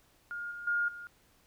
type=tone with level steps; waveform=sine; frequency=1419 Hz; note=F6; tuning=27 cents sharp; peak=-36 / -40 / -27 / -42 dBFS; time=0.31-1.07 s; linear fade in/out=0 ms; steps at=0.51 / 0.67 / 0.88 s; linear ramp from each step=5 ms; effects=pink hiss -66 dBFS RMS until 1.46 s